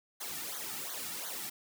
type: noise with flanger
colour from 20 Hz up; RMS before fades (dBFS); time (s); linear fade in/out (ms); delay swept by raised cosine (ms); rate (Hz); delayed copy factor
white; -40; 0.2-1.5; 10; 0.38 to 1.98; 2.8; -1
effects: none